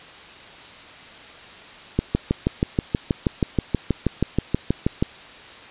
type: click train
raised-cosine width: 3 ms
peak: -5 dBFS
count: 20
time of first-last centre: 1.99-5.025 s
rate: 6.26 Hz
effects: white hiss -42 dBFS RMS until 5.7 s + resampled to 8000 Hz